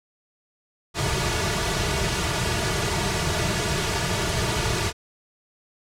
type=noise with comb filter; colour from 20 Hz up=pink; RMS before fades=-24 dBFS; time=0.94-4.93 s; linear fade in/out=50 ms; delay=3.8 ms; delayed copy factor=-0.9; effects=low-pass 8000 Hz 12 dB/octave